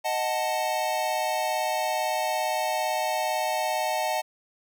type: chord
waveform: square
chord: D# diminished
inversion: none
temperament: equal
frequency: 622.3 / 740 / 880 Hz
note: D#5 / F#5 / A5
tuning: 0 / 0 / 0 cents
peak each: -30 dBFS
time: 0.04-4.22 s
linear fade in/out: 20 ms
effects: none